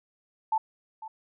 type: tone with echo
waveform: sine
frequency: 880 Hz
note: A5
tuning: in tune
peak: -22 dBFS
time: 0.52-0.58 s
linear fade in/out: 5 ms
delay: 500 ms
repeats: 1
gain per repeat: -15 dB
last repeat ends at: 1.08 s
effects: none